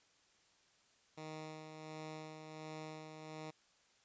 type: tone with tremolo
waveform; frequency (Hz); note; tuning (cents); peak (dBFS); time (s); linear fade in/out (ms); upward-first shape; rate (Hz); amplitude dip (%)
10% pulse; 156.1; D#3; +6; -37; 1.17-3.51; 10; sine; 1.4; 45
effects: white hiss -71 dBFS RMS until 4.04 s + resampled to 16000 Hz

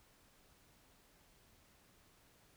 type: silence
effects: pink hiss -68 dBFS RMS until 2.56 s

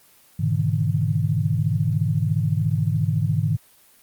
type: chord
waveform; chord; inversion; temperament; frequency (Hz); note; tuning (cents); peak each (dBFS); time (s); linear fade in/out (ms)
sine; E dominant seventh; first; equal with one note detuned; 103.83 / 123.47 / 146.83 / 160.86; G#2 / B2 / D3 / E3; 0 / 0 / 0 / -42; -23 / -26 / -24 / -24; 0.39-3.57; 10
effects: white hiss -54 dBFS RMS until 4.02 s + Opus 24 kbps

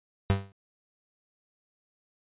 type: tone with exponential decay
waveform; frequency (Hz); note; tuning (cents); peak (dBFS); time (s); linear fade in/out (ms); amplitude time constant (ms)
35% pulse; 98; G2; 0; -16; 0.3-0.52; 0; 47
effects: resampled to 8000 Hz

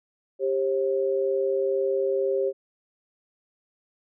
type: tone pair together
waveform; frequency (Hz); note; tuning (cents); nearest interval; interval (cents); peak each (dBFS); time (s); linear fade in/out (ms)
sine; 394.9 / 537; G4 / C5; +13 / +45; perfect fourth; 532; -24 / -25; 0.39-2.53; 50
effects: none

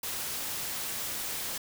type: noise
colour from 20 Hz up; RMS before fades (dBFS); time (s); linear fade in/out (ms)
white; -35; 0.03-1.58; 5
effects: none

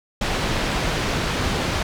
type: low-pass noise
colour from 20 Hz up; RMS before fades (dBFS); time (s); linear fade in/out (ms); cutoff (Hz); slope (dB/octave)
pink; -23; 0.21-1.83; 5; 4800; 12
effects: none

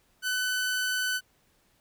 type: tone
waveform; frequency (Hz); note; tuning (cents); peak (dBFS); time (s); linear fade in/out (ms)
sawtooth; 1504; F#6; +28; -23; 0.22-1.21; 50
effects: pink hiss -67 dBFS RMS until 1.8 s

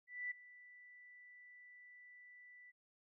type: tone with ADSR envelope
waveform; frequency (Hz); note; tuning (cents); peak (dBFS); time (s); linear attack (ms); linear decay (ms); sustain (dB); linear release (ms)
sine; 1975.5; B6; 0; -38; 0.07-2.72; 240; 10; -19; 26
effects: none

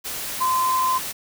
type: tone in noise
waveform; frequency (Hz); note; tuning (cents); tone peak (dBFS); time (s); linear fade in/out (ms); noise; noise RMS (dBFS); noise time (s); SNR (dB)
sine; 1032; C6; -24; -18; 0.4-0.99; 20; white; -30; 0.04-1.13; +9
effects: none

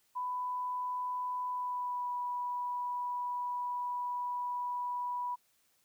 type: tone with pitch glide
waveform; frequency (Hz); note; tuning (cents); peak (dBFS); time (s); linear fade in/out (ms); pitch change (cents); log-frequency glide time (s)
sine; 996 to 981.2; B5 to B5; +14 to -12; -33; 0.15-5.36; 20; -26; 1.5-2.12
effects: white hiss -72 dBFS RMS until 5.84 s

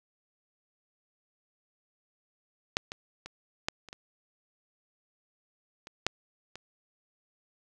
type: clicks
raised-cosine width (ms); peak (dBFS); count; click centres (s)
0.2; -8 / -21 / -24 / -11 / -29 / -25 / -27 / -8 / -25; 9; 2.769 / 2.919 / 3.26 / 3.685 / 3.887 / 3.929 / 5.871 / 6.066 / 6.556
effects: none

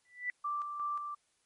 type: tone with exponential growth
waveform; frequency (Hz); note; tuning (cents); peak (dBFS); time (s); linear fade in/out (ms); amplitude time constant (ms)
sine; 1975.5; B6; 0; -29; 0.05-0.3; 1; 53
type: tone with tremolo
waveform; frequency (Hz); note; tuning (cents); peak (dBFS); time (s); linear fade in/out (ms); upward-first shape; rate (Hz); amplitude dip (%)
sine; 1174.7; D6; 0; -32; 0.44-1.15; 10; square; 2.8; 45
effects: white hiss -74 dBFS RMS until 1.45 s + MP3 48 kbps

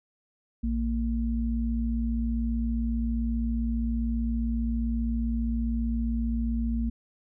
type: tone pair together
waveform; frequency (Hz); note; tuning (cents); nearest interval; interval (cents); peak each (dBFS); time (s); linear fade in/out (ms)
sine; 57.58 / 230.3; A#1 / A#3; -21 / -21; 2 octaves; 2400; -27 / -28; 0.63-6.9; 10
effects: none

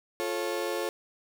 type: chord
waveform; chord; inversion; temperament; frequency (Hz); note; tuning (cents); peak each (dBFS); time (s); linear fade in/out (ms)
35% pulse; F augmented; none; just; 349.2 / 436.5 / 545.7; F4 / A4 / C#5; 0 / -14 / -27; -32; 0.2-0.89; 0
effects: none

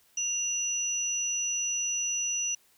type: tone pair together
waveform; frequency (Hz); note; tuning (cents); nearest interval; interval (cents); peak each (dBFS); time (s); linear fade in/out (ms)
sine; 2790 / 5912; F7 / F#8; -2 / -2; octave + minor second; 1300; -35 / -28; 0.17-2.55; 5
effects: white hiss -64 dBFS RMS until 2.77 s

